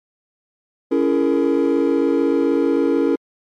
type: chord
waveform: triangle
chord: A# half-diminished seventh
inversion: first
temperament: just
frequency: 279.7 / 335.6 / 419.5 / 466.2 Hz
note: C#4 / E4 / G#4 / A#4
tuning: +16 / +31 / +17 / 0 cents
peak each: -16 / -17 / -20 / -18 dBFS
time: 0.91-3.16 s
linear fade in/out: 10 ms
effects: tanh soft clip ceiling -5 dBFS + MP3 64 kbps